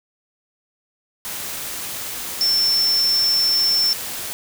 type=tone in noise; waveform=sine; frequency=5380 Hz; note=E8; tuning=34 cents sharp; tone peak=-15 dBFS; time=2.41-3.93 s; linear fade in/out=0 ms; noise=white; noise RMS=-29 dBFS; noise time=1.25-4.33 s; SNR=+11 dB; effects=none